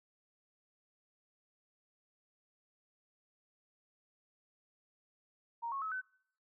sine tone with pitch steps, 933 / 1096.8 / 1289.3 / 1515.7 Hz, A#5 / C#6 / E6 / F#6, +1 / -19 / -39 / +41 cents, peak -36 dBFS, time 5.62-6.016 s, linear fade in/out 20 ms, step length 99 ms, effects noise-tail reverb RT60 0.7 s tail -26 dB re dry

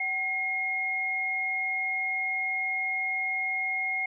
sine tone pair together, 759 / 2147 Hz, F#5 / C7, +44 / +44 cents, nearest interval octave + tritone, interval 1800 cents, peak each -36 / -27 dBFS, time 0-4.06 s, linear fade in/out 5 ms, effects none

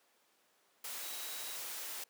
sine tone in noise, 3872 Hz, B7, 35 cents flat, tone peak -51 dBFS, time 1.02-1.56 s, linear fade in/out 5 ms, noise white, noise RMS -43 dBFS, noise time 0.84-2.04 s, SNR -11 dB, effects pink hiss -71 dBFS RMS until 2.09 s + high-pass 400 Hz 12 dB/octave

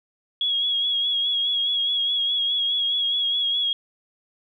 sine tone with vibrato, 3322 Hz, G#7, in tune, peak -20 dBFS, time 0.41-3.73 s, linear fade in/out 2 ms, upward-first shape sine, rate 4.8 Hz, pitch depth 34 cents each way, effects 10-bit

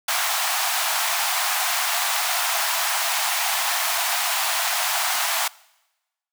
pink high-pass noise, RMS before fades -23 dBFS, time 0.08-5.48 s, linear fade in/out 5 ms, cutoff 660 Hz, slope 96 dB/octave, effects noise-tail reverb RT60 1.0 s tail -23 dB re dry

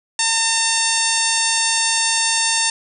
harmonic tone, 905 Hz, A5, 48 cents sharp, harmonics 1 / 2 / 3 / 4 / 5 / 6 / 7 / 8 / 9 / 10, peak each -25 / -25 / -25 / -25 / -25 / -25 / -25 / -25 / -25 / -25 dBFS, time 0.19-2.7 s, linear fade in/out 2 ms, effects none

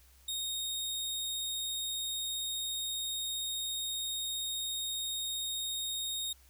sawtooth tone, 3717 Hz, A#7, 6 cents flat, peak -31 dBFS, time 0.28-6.33 s, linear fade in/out 5 ms, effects added 64 Hz sine -60 dBFS peak until 6.49 s + white hiss -64 dBFS RMS until 6.49 s

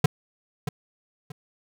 square tone with echo, 146.83 Hz, D3, in tune, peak -14 dBFS, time 0.04-0.06 s, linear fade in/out 5 ms, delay 630 ms, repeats 2, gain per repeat -11 dB, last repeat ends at 1.32 s, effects none

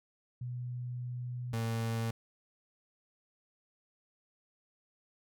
sine / 35% pulse tone pair in turn, 123.3 / 113.96 Hz, B2 / A#2, -2 / -39 cents, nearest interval minor second, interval 137 cents, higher first, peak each -36 / -30 dBFS, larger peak second, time 0.41-1.53 / 1.53-2.11 s, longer first, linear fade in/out 5 ms, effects none

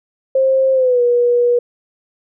sine tone with pitch glide, 530 to 483.2 Hz, C5 to B4, +22 to -38 cents, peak -10 dBFS, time 0.35-1.59 s, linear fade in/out 5 ms, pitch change -160 cents, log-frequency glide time 0.73-1.02 s, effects none

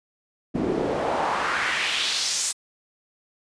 pink noise with band-pass filter sweep, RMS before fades -25 dBFS, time 0.54-2.53 s, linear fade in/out 20 ms, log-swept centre 250 to 8100 Hz, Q 2, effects resampled to 22050 Hz

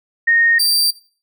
sine / sawtooth tone pair in turn, 1852 / 4686 Hz, A#6 / D8, -12 / -5 cents, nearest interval octave + major third, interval 1607 cents, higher second, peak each -10 dBFS, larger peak neither, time 0.27-0.59 / 0.59-0.91 s, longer neither, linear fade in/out 10 ms, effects noise-tail reverb RT60 0.4 s tail -19 dB re dry

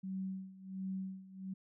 sine tone with tremolo, 190 Hz, F#3, 46 cents sharp, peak -36 dBFS, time 0.03-1.54 s, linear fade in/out 10 ms, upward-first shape sine, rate 1.4 Hz, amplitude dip 85%, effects none

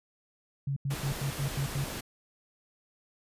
sine tone bursts, 138.59 Hz, C#3, in tune, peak -28 dBFS, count 7, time 0.67-1.844 s, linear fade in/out 5 ms, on 94 ms, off 86 ms
pink noise, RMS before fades -38 dBFS, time 0.9-2.01 s, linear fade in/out 10 ms
effects resampled to 32000 Hz

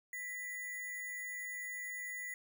sine tone with sample-and-hold, 1975.5 Hz, B6, in tune, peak -40 dBFS, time 0.13-2.34 s, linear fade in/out 2 ms, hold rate 8820 Hz, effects none

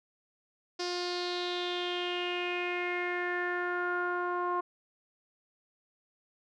sawtooth tone with low-pass filter sweep, 355 Hz, F4, 28 cents sharp, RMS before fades -33 dBFS, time 0.79-4.61 s, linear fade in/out 10 ms, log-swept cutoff 5100 to 1100 Hz, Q 5.6, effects none

